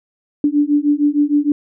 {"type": "beating tone pair", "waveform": "sine", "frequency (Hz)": [289, 295.5], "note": ["D4", "D4"], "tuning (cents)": [-28, 11], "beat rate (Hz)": 6.5, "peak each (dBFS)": -15, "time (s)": [0.44, 1.52], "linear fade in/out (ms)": 2, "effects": []}